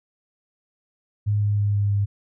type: tone with pitch steps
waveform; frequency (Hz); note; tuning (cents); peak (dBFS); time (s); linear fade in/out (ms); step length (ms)
sine; 103.9 / 103.18 / 102.47 / 101.76 / 101.06; G#2 / G#2 / G#2 / G#2 / G#2; +1 / -11 / -23 / -35 / -47; -18; 1.26-2.06; 20; 160
effects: none